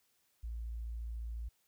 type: tone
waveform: sine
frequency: 57.1 Hz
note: A#1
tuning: 35 cents flat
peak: -38 dBFS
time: 0.43-1.49 s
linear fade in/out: 10 ms
effects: white hiss -75 dBFS RMS until 1.67 s